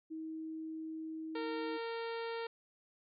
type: tone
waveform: sine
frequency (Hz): 318.4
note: D#4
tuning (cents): +40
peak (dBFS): -40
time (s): 0.1-1.78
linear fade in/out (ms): 20
type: harmonic tone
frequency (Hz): 460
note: A#4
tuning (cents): -23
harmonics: 1 / 2 / 3 / 4 / 5 / 6 / 7 / 8 / 9 / 10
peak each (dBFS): -39 / -45 / -49 / -51 / -53 / -55 / -56 / -57 / -58 / -59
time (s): 1.35-2.47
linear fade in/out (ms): 5
effects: none